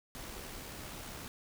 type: noise with amplitude modulation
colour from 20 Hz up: pink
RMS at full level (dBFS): -44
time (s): 0.15-1.28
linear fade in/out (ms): 0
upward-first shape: sine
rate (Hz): 70.4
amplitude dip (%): 30
effects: none